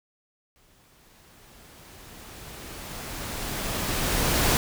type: noise with exponential growth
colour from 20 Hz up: pink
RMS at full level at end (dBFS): -21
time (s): 0.56-4.57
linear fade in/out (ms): 0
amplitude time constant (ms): 870
effects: none